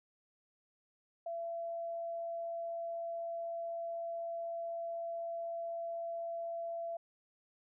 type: tone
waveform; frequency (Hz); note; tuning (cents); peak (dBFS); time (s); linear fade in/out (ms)
sine; 674; E5; +38; -37; 1.26-6.97; 5
effects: none